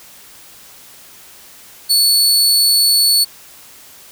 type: tone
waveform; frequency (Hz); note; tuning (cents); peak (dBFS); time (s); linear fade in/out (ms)
sawtooth; 4435; C#8; 0; -7; 1.89-3.25; 20
effects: white hiss -41 dBFS RMS until 4.11 s